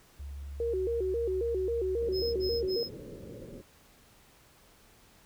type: tone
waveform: sine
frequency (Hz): 70.3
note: C#2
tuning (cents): +25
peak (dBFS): -38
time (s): 0.19-2.66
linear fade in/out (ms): 10
type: tone with vibrato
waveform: sine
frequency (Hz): 417.9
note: G#4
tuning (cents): +11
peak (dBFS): -28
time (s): 0.6-2.83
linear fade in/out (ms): 2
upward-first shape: square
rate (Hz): 3.7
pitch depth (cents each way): 190
type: low-pass noise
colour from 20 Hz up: white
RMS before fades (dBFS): -45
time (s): 2-3.62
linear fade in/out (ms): 20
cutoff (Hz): 560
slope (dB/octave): 96
type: tone bursts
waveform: triangle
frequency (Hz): 5140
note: E8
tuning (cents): -45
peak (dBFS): -33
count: 3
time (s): 2.12-2.894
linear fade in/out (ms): 50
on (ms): 220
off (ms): 57
effects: pink hiss -60 dBFS RMS until 5.25 s